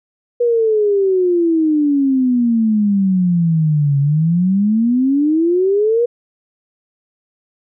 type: exponential two-way sweep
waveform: sine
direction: down then up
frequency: 485.8 to 138.59 to 485.8 Hz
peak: -11 dBFS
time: 0.4-6.06 s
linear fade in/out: 10 ms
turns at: 3.99 s
effects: none